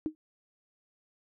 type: tone with exponential decay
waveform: sine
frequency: 311.1 Hz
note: D#4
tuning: in tune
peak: -24 dBFS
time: 0.06-0.15 s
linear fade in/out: 0 ms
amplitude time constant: 18 ms
effects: none